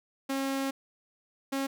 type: tone pair in turn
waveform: sawtooth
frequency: 271.1 / 272.2 Hz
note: C#4 / C#4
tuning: -38 / -31 cents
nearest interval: unison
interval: 7 cents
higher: second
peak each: -25 dBFS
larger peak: neither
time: 0.29-0.71 / 1.52-1.67 s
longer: first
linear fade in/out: 10 ms
effects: none